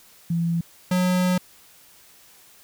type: tone pair in turn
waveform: sine / square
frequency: 168.4 / 181.84 Hz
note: E3 / F#3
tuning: +37 / -30 cents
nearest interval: minor second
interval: 133 cents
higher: second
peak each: -20 / -19 dBFS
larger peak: second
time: 0.3-0.61 / 0.91-1.38 s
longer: second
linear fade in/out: 5 ms
effects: white hiss -52 dBFS RMS until 2.63 s